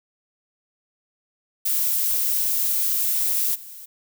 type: noise with level steps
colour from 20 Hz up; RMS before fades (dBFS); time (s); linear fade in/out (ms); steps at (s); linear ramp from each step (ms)
violet; -22 / -40; 1.65-3.86; 10; 3.54; 20
effects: none